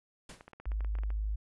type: noise with exponential decay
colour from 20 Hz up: pink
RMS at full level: -44 dBFS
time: 0.29-0.52 s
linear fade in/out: 5 ms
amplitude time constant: 48 ms
type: clicks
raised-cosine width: 0.5 ms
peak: -33 dBFS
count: 12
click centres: 0.409 / 0.48 / 0.533 / 0.6 / 0.656 / 0.718 / 0.807 / 0.847 / 0.953 / 0.987 / 1.035 / 1.104 s
type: tone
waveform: sine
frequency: 52.2 Hz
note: G#1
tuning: 10 cents sharp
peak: -30 dBFS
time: 0.66-1.36 s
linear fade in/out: 10 ms
effects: resampled to 24000 Hz